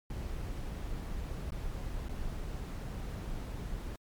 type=noise with dropouts; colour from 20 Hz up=brown; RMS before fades=-38 dBFS; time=0.1-3.96 s; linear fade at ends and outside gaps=2 ms; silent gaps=1.506-1.52 / 2.086-2.092 s; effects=MP3 96 kbps